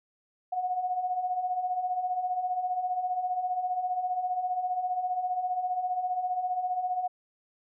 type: beating tone pair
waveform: sine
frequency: 718 / 733 Hz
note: F5 / F#5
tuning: +48 / -16 cents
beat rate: 15 Hz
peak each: -35 / -28 dBFS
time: 0.52-7.08 s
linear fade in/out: 10 ms
effects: none